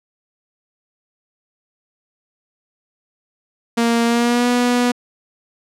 sawtooth tone with pitch glide, 233.1 to 244.4 Hz, A#3 to B3, 0 to -18 cents, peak -10 dBFS, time 3.77-4.92 s, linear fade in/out 10 ms, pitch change +82 cents, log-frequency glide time 4.05-4.48 s, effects low-pass 10000 Hz 12 dB/octave

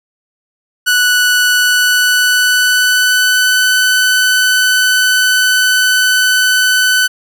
sawtooth tone with pitch glide, 1480 to 1505 Hz, F#6 to F#6, 0 to +29 cents, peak -5 dBFS, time 0.86-7.08 s, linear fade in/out 20 ms, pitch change +29 cents, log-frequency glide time 1.54-3.68 s, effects none

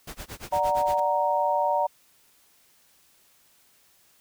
pink noise with tremolo, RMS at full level -37 dBFS, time 0.07-1 s, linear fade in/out 5 ms, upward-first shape sine, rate 8.7 Hz, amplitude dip 100%
sine chord, D augmented, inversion none, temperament equal, 587.3 / 740 / 932.3 Hz, D5 / F#5 / A#5, 0 / 0 / 0 cents, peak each -26 / -27 / -24 dBFS, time 0.52-1.87 s, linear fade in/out 10 ms
effects white hiss -61 dBFS RMS until 4.2 s

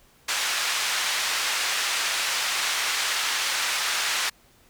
pink band-pass noise, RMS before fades -26 dBFS, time 0.28-4.3 s, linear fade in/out 10 ms, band 1400 to 7400 Hz, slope 12 dB/octave, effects pink hiss -58 dBFS RMS until 4.69 s

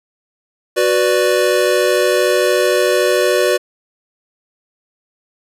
square chord, B minor, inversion second, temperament equal, 370 / 493.9 / 587.3 Hz, F#4 / B4 / D5, 0 / 0 / 0 cents, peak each -17 dBFS, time 0.76-3.58 s, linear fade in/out 20 ms, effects resampled to 32000 Hz

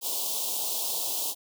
white band-stop noise, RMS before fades -30 dBFS, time 0.01-1.35 s, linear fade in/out 50 ms, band 1000 to 3000 Hz, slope 48 dB/octave, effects high-pass 400 Hz 12 dB/octave

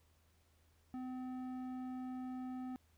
square tone with low-pass filter, 255.2 Hz, C4, 43 cents flat, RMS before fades -44 dBFS, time 0.94-2.76 s, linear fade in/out 0 ms, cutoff 1000 Hz, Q 0.69, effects added 80 Hz sine -70 dBFS peak until 2.97 s + pink hiss -75 dBFS RMS until 2.97 s

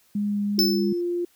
sine tone with vibrato, 204.9 Hz, G#3, 23 cents flat, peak -22 dBFS, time 0.15-0.93 s, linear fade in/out 5 ms, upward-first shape sine, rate 2.6 Hz, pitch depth 8 cents each way
sine tone, 349.2 Hz, F4, in tune, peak -23 dBFS, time 0.58-1.25 s, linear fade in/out 5 ms
square tone with exponential decay, 5270 Hz, E8, 1 cent flat, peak -16 dBFS, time 0.59-1.01 s, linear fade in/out 0 ms, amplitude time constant 90 ms
effects white hiss -61 dBFS RMS until 1.35 s

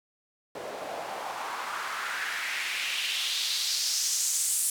white noise with band-pass filter sweep, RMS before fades -31 dBFS, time 0.55-4.7 s, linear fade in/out 2 ms, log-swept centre 500 to 9200 Hz, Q 2.4, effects none

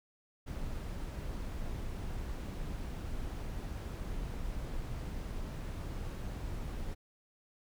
brown noise, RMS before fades -39 dBFS, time 0.46-6.95 s, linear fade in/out 20 ms, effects none

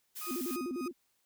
blue noise, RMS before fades -42 dBFS, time 0.15-0.57 s, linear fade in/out 20 ms
35% pulse tone with tremolo, 1244.5 Hz, D#6, in tune, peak -38 dBFS, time 0.21-0.88 s, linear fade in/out 5 ms, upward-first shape triangle, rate 3.4 Hz, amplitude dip 95%
sine tone with vibrato, 299.9 Hz, D4, 36 cents sharp, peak -34 dBFS, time 0.26-0.93 s, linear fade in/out 50 ms, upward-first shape square, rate 10 Hz, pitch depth 270 cents each way
effects white hiss -75 dBFS RMS until 1.25 s

